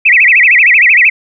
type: tone with vibrato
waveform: sine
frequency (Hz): 2245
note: C#7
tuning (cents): +21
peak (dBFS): -3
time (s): 0.05-1.1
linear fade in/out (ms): 10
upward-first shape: sine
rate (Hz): 13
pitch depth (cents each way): 290
effects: none